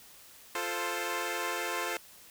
10% pulse chord, F major, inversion none, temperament equal with one note detuned, 347.8 / 440 / 523.3 Hz, F4 / A4 / C5, -7 / 0 / 0 cents, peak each -28 dBFS, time 0.55-1.97 s, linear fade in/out 2 ms, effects white hiss -54 dBFS RMS until 2.3 s

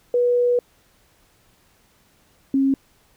sine tone pair in turn, 487.3 / 271 Hz, B4 / C#4, -23 / -39 cents, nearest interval minor seventh, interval 1016 cents, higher first, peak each -15 dBFS, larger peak neither, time 0.14-0.59 / 2.54-2.74 s, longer first, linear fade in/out 2 ms, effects pink hiss -59 dBFS RMS until 3.16 s

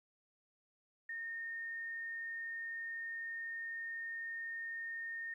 sine tone, 1834 Hz, A#6, 29 cents flat, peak -40 dBFS, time 1.09-5.34 s, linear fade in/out 5 ms, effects 13-bit

